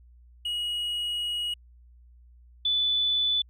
triangle / sine tone pair in turn, 2900 / 3483 Hz, F#7 / A7, -35 / -18 cents, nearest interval minor third, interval 317 cents, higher second, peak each -26 / -22 dBFS, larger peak second, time 0.45-1.54 / 2.65-3.42 s, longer first, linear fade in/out 5 ms, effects added 60 Hz sine -51 dBFS peak until 3.49 s

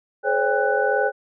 sine tone cluster, 424.5 / 519 / 561 / 798 / 1489 Hz, G#4 / C5 / C#5 / G5 / F#6, +38 / -14 / +21 / +31 / +11 cents, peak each -24 dBFS, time 0.23-1.12 s, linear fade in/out 50 ms, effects none

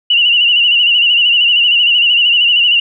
sine tone with vibrato, 2861 Hz, F7, 41 cents sharp, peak -7 dBFS, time 0.1-2.8 s, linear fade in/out 5 ms, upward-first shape sine, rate 13 Hz, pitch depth 70 cents each way, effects none

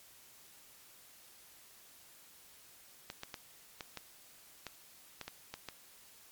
clicks, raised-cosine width 0.2 ms, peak -24 dBFS, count 10, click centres 3.101 / 3.234 / 3.342 / 3.808 / 3.973 / 4.667 / 5.213 / 5.28 / 5.54 / 5.687 s, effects white hiss -59 dBFS RMS until 6.31 s + MP3 96 kbps

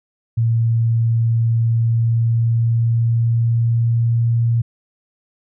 sine tone with pitch glide, 115 to 116.67 Hz, A#2 to A#2, -23 to +2 cents, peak -13 dBFS, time 0.37-4.62 s, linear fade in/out 10 ms, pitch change +25 cents, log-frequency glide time 1.66-4.25 s, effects none

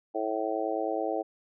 harmonic tone, 109.4 Hz, A2, 9 cents flat, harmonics 3 / 4 / 5 / 6 / 7, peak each -34 / -34 / -34 / -34 / -34 dBFS, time 0.14-1.23 s, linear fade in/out 20 ms, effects none

